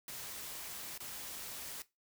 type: noise with dropouts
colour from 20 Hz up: white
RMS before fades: -45 dBFS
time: 0.08-1.82 s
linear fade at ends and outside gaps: 1 ms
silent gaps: 0.977-1.003 s
effects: noise-tail reverb RT60 0.2 s tail -17 dB re dry